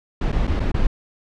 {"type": "noise with dropouts", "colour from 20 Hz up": "brown", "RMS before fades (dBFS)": -19, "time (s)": [0.21, 0.87], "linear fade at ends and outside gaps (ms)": 5, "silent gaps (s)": [[0.319, 0.325], [0.471, 0.475], [0.597, 0.601], [0.718, 0.742]], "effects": ["low-pass 4000 Hz 12 dB/octave"]}